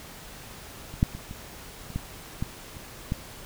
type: clicks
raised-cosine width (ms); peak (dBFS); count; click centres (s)
5; -28 / -7 / -24 / -24 / -29 / -16 / -15 / -29 / -14; 9; 0.94 / 1.029 / 1.15 / 1.311 / 1.903 / 1.96 / 2.425 / 2.769 / 3.121
effects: pink hiss -44 dBFS RMS until 3.45 s